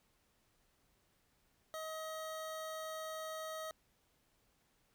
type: tone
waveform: 25% pulse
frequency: 633 Hz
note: D#5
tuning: 30 cents sharp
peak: -38 dBFS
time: 1.74-3.71 s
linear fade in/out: 0 ms
effects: pink hiss -75 dBFS RMS until 4.94 s